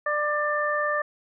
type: harmonic tone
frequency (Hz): 594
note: D5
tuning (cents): +20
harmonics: 1 / 2 / 3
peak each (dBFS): -27 / -27 / -27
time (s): 0.06-1.02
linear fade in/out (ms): 5
effects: none